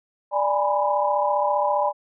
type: tone cluster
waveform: sine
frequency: 589 / 825 / 968 / 1003 Hz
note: D5 / G#5 / B5 / B5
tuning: +5 / -12 / -35 / +26 cents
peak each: -23 / -23 / -27 / -26 dBFS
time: 0.31-1.93 s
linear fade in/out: 50 ms
effects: none